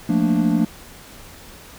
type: chord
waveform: triangle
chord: Bb major seventh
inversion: second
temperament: equal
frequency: 174.61 / 220 / 233.1 / 293.7 Hz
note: F3 / A3 / Bb3 / D4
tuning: 0 / 0 / 0 / 0 cents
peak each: -19 dBFS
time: 0.09-0.65 s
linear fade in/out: 5 ms
effects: pink hiss -42 dBFS RMS until 1.78 s